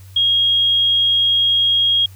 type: tone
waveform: sine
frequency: 3270 Hz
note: G#7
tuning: 28 cents flat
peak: -12 dBFS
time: 0.16-2.06 s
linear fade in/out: 5 ms
effects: added 95 Hz sine -37 dBFS peak until 2.15 s + white hiss -50 dBFS RMS until 2.15 s